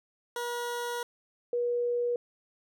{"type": "tone pair in turn", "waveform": ["20% pulse", "sine"], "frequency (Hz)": [480, 482.1], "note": ["B4", "B4"], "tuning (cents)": [-49, -42], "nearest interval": "unison", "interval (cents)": 7, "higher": "second", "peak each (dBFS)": [-27, -26], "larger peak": "second", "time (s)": [[0.36, 1.03], [1.53, 2.16]], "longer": "first", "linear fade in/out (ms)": 2, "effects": []}